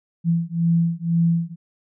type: beating tone pair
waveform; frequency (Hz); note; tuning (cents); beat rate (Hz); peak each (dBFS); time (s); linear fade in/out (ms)
sine; 167 / 169; E3 / E3; +23 / +43; 2; -20; 0.24-1.56; 50
effects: none